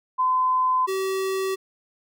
sine / square tone pair in turn, 1022 / 382.8 Hz, C6 / G4, -41 / -41 cents, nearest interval octave + perfect fourth, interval 1700 cents, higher first, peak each -18 / -24 dBFS, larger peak first, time 0.18-0.87 / 0.87-1.56 s, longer neither, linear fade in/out 20 ms, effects none

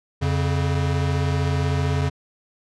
square tone pair together, 87.31 / 140.25 Hz, F2 / C#3, 0 / +21 cents, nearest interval minor sixth, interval 821 cents, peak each -23 dBFS, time 0.21-2.1 s, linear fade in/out 20 ms, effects low-pass 6000 Hz 12 dB/octave

